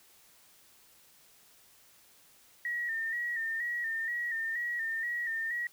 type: tone with vibrato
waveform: sine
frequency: 1861 Hz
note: A#6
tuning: 3 cents flat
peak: -31 dBFS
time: 2.65-5.67 s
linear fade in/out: 2 ms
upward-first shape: square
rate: 2.1 Hz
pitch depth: 47 cents each way
effects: white hiss -61 dBFS RMS until 5.72 s